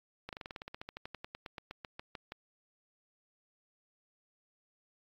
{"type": "slowing click train", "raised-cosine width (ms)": 0.3, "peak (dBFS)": -26, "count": 24, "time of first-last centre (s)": [0.29, 2.321], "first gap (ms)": 38, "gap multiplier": 1.07, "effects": ["AAC 48 kbps"]}